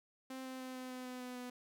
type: tone with pitch steps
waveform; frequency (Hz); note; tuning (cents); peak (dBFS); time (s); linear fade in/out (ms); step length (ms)
sawtooth; 261.6 / 259.6 / 257.7 / 255.8 / 253.9 / 252 / 250.1 / 248.2; C4 / C4 / C4 / C4 / B3 / B3 / B3 / B3; 0 / -13 / -26 / -39 / +48 / +35 / +22 / +9; -40; 0.3-1.5; 5; 150
effects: none